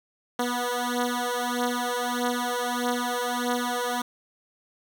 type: beating tone pair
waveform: 10% pulse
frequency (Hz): 243.6 / 245.2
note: B3 / B3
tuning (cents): -24 / -12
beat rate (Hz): 1.6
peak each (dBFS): -20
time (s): 0.39-4.02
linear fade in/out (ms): 5
effects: none